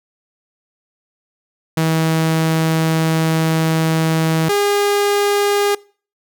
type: tone pair in turn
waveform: sawtooth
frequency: 160.9 / 407.2 Hz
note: E3 / G#4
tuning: -42 / -34 cents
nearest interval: octave + major third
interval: 1608 cents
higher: second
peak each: -10 dBFS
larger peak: neither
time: 1.77-4.49 / 4.49-5.75 s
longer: first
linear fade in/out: 5 ms
effects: noise-tail reverb RT60 0.4 s tail -23 dB re dry